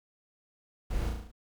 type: noise with echo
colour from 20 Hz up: brown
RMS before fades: -32 dBFS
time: 0.9-1.1 s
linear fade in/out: 10 ms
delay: 36 ms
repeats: 6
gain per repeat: -3 dB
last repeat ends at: 1.316 s
effects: none